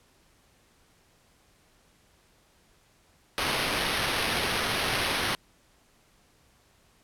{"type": "noise with sample-and-hold", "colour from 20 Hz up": "white", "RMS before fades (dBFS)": -28, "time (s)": [3.38, 5.35], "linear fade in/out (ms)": 0, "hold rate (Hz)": 7350, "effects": ["pink hiss -63 dBFS RMS until 7.03 s", "low-pass 12000 Hz 12 dB/octave"]}